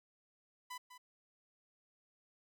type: tone with echo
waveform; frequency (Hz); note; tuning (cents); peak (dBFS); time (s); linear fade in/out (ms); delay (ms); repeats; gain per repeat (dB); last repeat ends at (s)
sawtooth; 998; B5; +18; -40; 0.7-0.78; 10; 200; 1; -10; 0.98
effects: none